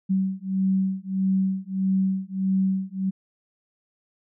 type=beating tone pair; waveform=sine; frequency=190 / 191.6 Hz; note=F#3 / G3; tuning=+46 / -39 cents; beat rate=1.6 Hz; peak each=-24 dBFS; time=0.09-3.11 s; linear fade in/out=20 ms; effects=none